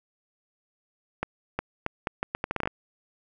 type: accelerating click train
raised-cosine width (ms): 0.5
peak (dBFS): -12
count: 13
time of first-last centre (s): 1.23-2.674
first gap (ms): 360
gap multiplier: 0.76
effects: none